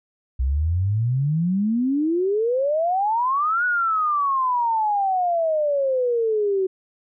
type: exponential two-way sweep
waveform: sine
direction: up then down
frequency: 61.74 to 1480 to 372.2 Hz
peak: -18 dBFS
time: 0.39-6.67 s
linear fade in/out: 10 ms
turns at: 3.65 s
effects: none